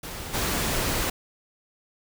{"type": "noise with level steps", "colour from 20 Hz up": "pink", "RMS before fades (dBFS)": [-36, -26], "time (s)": [0.03, 1.1], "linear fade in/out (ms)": 5, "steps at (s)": 0.33, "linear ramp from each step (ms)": 20, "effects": []}